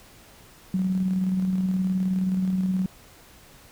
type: tone with tremolo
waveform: sine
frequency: 186.7 Hz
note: F#3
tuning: 16 cents sharp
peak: -20 dBFS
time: 0.74-2.86 s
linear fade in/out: 2 ms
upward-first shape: square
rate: 19 Hz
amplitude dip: 30%
effects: pink hiss -51 dBFS RMS until 3.71 s